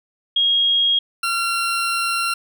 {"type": "tone pair in turn", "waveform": ["sine", "20% pulse"], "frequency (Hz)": [3272, 1370.9], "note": ["G#7", "F6"], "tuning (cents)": [-26, -33], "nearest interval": "octave + minor third", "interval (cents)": 1507, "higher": "first", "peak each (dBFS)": -14, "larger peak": "neither", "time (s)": [[0.36, 0.99], [1.23, 2.34]], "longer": "second", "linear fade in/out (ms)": 5, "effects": []}